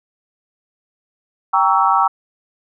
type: chord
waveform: sine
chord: G diminished seventh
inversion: none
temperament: equal with one note detuned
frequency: 784 / 932.3 / 1128.1 / 1318.5 Hz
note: G5 / Bb5 / Db6 / Fb6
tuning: 0 / 0 / +30 / 0 cents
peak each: -17 dBFS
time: 1.53-2.08 s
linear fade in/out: 10 ms
effects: none